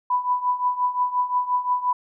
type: tone with tremolo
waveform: sine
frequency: 992 Hz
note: B5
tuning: 7 cents sharp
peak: -16 dBFS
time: 0.1-1.93 s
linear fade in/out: 5 ms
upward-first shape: triangle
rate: 5.7 Hz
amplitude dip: 85%
effects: none